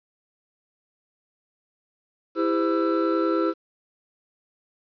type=tone cluster; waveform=triangle; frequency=329.8 / 399.6 / 512 / 1334 Hz; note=E4 / G4 / C5 / E6; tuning=+1 / +33 / -38 / +20 cents; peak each=-21 / -25 / -25 / -27 dBFS; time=2.35-3.54 s; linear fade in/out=50 ms; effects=resampled to 11025 Hz + 9-bit